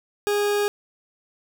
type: tone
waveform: 40% pulse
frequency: 411.3 Hz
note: G#4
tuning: 17 cents flat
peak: -19 dBFS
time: 0.27-0.68 s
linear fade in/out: 0 ms
effects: none